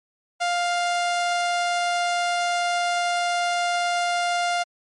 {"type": "tone", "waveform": "sawtooth", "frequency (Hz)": 701, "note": "F5", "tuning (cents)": 6, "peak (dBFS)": -17, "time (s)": [0.4, 4.64], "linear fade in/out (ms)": 20, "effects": ["low-pass 8000 Hz 12 dB/octave", "MP3 48 kbps"]}